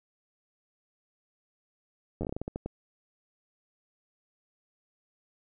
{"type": "slowing click train", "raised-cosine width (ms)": 2, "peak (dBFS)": -20, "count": 12, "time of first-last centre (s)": [2.21, 2.66], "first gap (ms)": 10, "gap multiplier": 1.26, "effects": []}